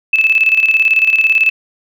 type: tone with tremolo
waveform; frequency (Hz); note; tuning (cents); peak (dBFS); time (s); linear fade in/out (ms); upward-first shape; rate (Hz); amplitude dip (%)
sine; 2620; E7; -11; -6; 0.13-1.5; 5; square; 18; 60
effects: none